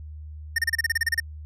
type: tone bursts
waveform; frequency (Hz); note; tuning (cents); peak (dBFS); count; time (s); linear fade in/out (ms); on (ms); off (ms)
square; 1827; A#6; -35; -20; 12; 0.56-1.201; 5; 25; 31
effects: added 76 Hz sine -36 dBFS peak until 1.45 s + resampled to 32000 Hz